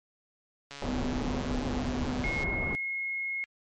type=click train; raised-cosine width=0.2 ms; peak=-25 dBFS; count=244; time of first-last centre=0.71-2.433 s; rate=141 Hz
type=low-pass noise; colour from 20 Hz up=pink; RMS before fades=-33 dBFS; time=0.82-2.75 s; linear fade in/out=0 ms; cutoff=920 Hz; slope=12 dB/octave
type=tone bursts; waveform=triangle; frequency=250.4 Hz; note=B3; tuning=24 cents sharp; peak=-30 dBFS; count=7; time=0.84-2.244 s; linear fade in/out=2 ms; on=180 ms; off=24 ms
type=tone; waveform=sine; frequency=2163 Hz; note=C#7; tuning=43 cents flat; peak=-30 dBFS; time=2.24-3.44 s; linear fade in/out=0 ms
effects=MP3 48 kbps